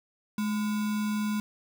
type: tone with sample-and-hold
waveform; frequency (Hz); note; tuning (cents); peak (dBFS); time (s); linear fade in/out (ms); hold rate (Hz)
sine; 211.6; G#3; +33; -26; 0.38-1.4; 2; 1225
effects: none